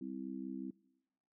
harmonic tone, 65.41 Hz, C2, in tune, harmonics 3 / 4 / 5, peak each -46 / -43 / -46 dBFS, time 0.01-0.71 s, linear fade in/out 5 ms, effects noise-tail reverb RT60 1.0 s tail -24 dB re dry

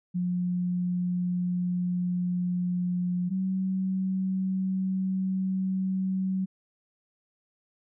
sine tone pair in turn, 178.7 / 188.87 Hz, F3 / F#3, +40 / +36 cents, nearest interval minor second, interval 96 cents, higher second, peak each -25 dBFS, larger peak neither, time 0.14-3.3 / 3.3-6.46 s, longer neither, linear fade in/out 20 ms, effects none

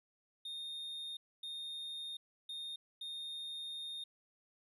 triangle tone bursts at uneven times, 3674 Hz, A#7, 26 cents flat, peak -40 dBFS, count 4, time 0.45-1.17 / 1.43-2.17 / 2.49-2.76 / 3.01-4.04 s, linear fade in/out 5 ms, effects resampled to 32000 Hz

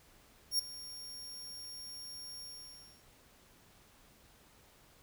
sawtooth tone with ADSR envelope, 5550 Hz, F8, 12 cents flat, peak -24 dBFS, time 0.51-3.04 s, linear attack 80 ms, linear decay 6 ms, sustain -18 dB, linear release 630 ms, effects pink hiss -63 dBFS RMS until 5.02 s

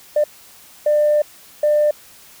sine tone bursts at uneven times, 597 Hz, D5, 28 cents sharp, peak -11 dBFS, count 3, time 0.16-0.24 / 0.86-1.22 / 1.63-1.91 s, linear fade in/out 5 ms, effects tanh soft clip ceiling -8 dBFS + white hiss -45 dBFS RMS until 2.4 s

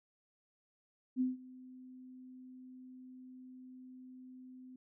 sine tone with ADSR envelope, 255.5 Hz, C4, 41 cents flat, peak -28 dBFS, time 1.16-4.76 s, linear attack 47 ms, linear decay 160 ms, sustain -22 dB, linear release 4 ms, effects none

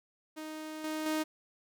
sawtooth tone with level steps, 311.1 Hz, D#4, in tune, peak -36 / -30 / -26 dBFS, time 0.36-1.24 s, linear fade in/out 20 ms, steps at 0.84 / 1.06 s, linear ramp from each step 2 ms, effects none

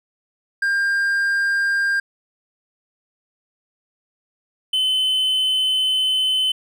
triangle tone pair in turn, 1600 / 3045 Hz, G6 / F#7, +35 / +49 cents, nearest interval major seventh, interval 1114 cents, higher second, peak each -15 dBFS, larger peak neither, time 0.62-2 / 4.73-6.52 s, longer second, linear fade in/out 5 ms, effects none

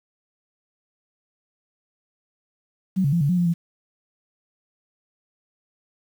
sine tone with pitch steps, 188.3 / 140.1 / 170.7 / 142 / 179.5 / 174.9 / 169 Hz, F#3 / C#3 / F3 / C#3 / F3 / F3 / E3, +31 / +19 / -39 / +42 / +48 / +3 / +43 cents, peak -17 dBFS, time 2.96-3.541 s, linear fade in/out 20 ms, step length 83 ms, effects 8-bit

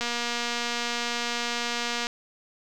click train, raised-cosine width 0.2 ms, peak -12 dBFS, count 491, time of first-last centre 0.01-2.069 s, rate 238 Hz, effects none

